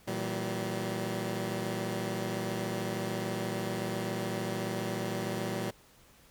15% pulse chord, E diminished, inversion second, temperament equal with one note detuned, 116.54 / 164.81 / 191.74 Hz, Bb2 / E3 / G3, 0 / 0 / -38 cents, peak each -30 / -33 / -29 dBFS, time 0.07-5.71 s, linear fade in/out 10 ms, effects pink hiss -60 dBFS RMS until 6.3 s

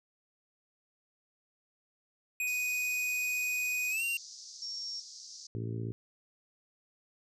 square tone with pitch glide, 2492 to 2765 Hz, D#7 to F7, +2 to -18 cents, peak -31 dBFS, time 2.4-4.17 s, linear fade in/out 2 ms, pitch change +180 cents, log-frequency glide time 3.9-4.03 s
white band-pass noise, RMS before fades -49 dBFS, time 2.47-5.47 s, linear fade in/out 5 ms, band 4700 to 6200 Hz, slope 48 dB/octave
sine tone, 5510 Hz, F8, 24 cents flat, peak -37 dBFS, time 4.62-5 s, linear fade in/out 2 ms
harmonic tone, 56.4 Hz, A1, 44 cents sharp, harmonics 2 / 3 / 4 / 5 / 6 / 7 / 8, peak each -35 / -45 / -45 / -46 / -46 / -45 / -53 dBFS, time 5.55-5.92 s, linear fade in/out 0 ms
effects none

